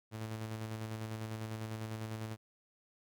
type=tone with tremolo; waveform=sawtooth; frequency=110 Hz; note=A2; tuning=in tune; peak=-34 dBFS; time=0.11-2.37 s; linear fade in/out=50 ms; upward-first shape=square; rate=10 Hz; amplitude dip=35%; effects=none